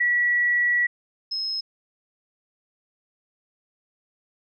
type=tone pair in turn; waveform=sine; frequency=1938 / 5159 Hz; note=B6 / E8; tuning=-33 / -38 cents; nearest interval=octave + perfect fourth; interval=1695 cents; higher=second; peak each=-18 / -25 dBFS; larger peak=first; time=0-0.87 / 1.31-1.61 s; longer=first; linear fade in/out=10 ms; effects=none